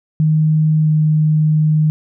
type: tone with pitch glide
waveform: sine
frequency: 155.56 to 154.31 Hz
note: D#3 to D#3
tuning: 0 to -14 cents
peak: -10 dBFS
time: 0.2-1.9 s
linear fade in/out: 0 ms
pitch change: -14 cents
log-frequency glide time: 0.81-0.89 s
effects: none